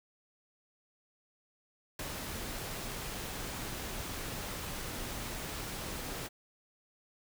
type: noise with ADSR envelope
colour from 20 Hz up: pink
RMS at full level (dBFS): -37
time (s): 1.99-6.29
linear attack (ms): 4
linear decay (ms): 12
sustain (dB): -3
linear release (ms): 33
effects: none